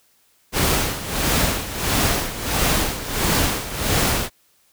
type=noise with tremolo; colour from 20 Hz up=pink; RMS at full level=-18 dBFS; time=0.52-4.3 s; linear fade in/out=50 ms; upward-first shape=sine; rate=1.5 Hz; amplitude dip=75%; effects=white hiss -60 dBFS RMS until 4.72 s